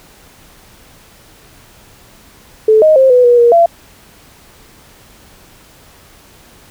sine tone with pitch steps, 435.5 / 623 / 529 / 497.1 / 483 / 473.9 / 679 Hz, A4 / D#5 / C5 / B4 / B4 / A#4 / F5, -18 / +2 / +19 / +11 / -39 / +28 / -49 cents, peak -4 dBFS, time 2.68-3.66 s, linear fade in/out 5 ms, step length 140 ms, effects pink hiss -43 dBFS RMS until 6.7 s

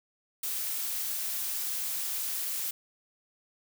blue noise, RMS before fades -33 dBFS, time 0.43-2.71 s, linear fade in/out 5 ms, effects none

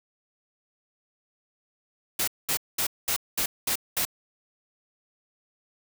white noise bursts, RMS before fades -26 dBFS, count 7, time 2.19-4.052 s, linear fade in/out 5 ms, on 86 ms, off 210 ms, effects none

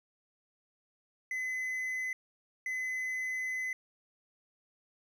triangle tone bursts at uneven times, 2027 Hz, B6, 45 cents sharp, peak -31 dBFS, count 2, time 1.31-2.13 / 2.66-3.73 s, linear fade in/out 2 ms, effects none

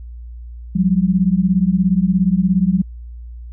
sine beating tone pair, 177.9 / 194.9 Hz, F3 / G3, +32 / -10 cents, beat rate 17 Hz, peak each -15 dBFS, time 0.75-2.82 s, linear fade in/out 10 ms, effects added 59 Hz sine -30 dBFS peak until 3.52 s

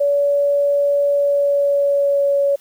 sine tone with pitch glide, 570 to 562.2 Hz, C#5 to C#5, +48 to +24 cents, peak -13 dBFS, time 0-2.56 s, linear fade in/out 10 ms, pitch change -24 cents, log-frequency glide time 1.1-2.36 s, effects white hiss -52 dBFS RMS until 2.6 s

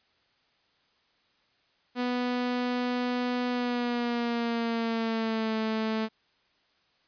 sawtooth tone with pitch glide, 246.9 to 220 Hz, B3 to A3, 0 to 0 cents, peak -23 dBFS, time 1.95-6.09 s, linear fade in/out 50 ms, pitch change -200 cents, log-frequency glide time 3.49-5.56 s, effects white hiss -68 dBFS RMS until 7.07 s + resampled to 11025 Hz

